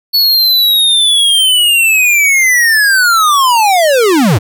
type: linear sweep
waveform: square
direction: down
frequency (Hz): 4435 to 82.3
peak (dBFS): -7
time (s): 0.13-4.39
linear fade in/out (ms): 20
effects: none